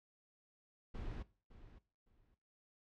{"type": "noise with echo", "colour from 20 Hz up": "brown", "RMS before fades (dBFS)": -44, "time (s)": [0.94, 1.23], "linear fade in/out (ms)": 10, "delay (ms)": 560, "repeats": 2, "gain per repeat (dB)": -14, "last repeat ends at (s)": 2.35, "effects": ["noise-tail reverb RT60 0.4 s tail -19 dB re dry", "low-pass 4000 Hz 12 dB/octave"]}